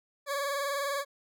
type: tone with vibrato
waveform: 20% pulse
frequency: 562 Hz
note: C#5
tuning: 24 cents sharp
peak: -25 dBFS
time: 0.26-1.05 s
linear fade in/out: 50 ms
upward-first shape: sine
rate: 20 Hz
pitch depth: 54 cents each way
effects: none